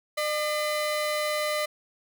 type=tone pair together; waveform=30% pulse; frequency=603 / 2028 Hz; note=D5 / B6; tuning=+46 / +45 cents; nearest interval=octave + major sixth; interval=2099 cents; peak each=-24 / -29 dBFS; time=0.17-1.66 s; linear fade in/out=10 ms; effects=none